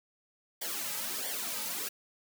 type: noise with flanger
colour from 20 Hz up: white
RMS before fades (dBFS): -36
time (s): 0.61-1.89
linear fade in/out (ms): 10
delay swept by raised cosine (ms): 0.76 to 2.86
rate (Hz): 1.5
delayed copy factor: -0.85
effects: high-pass 200 Hz 12 dB/octave